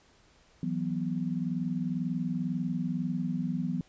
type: chord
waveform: sine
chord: E suspended second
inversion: none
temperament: equal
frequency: 164.81 / 185 / 246.9 Hz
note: E3 / F#3 / B3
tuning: 0 / 0 / 0 cents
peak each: -33 dBFS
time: 0.63-3.81 s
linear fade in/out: 2 ms
effects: pink hiss -62 dBFS RMS until 3.88 s + resampled to 16000 Hz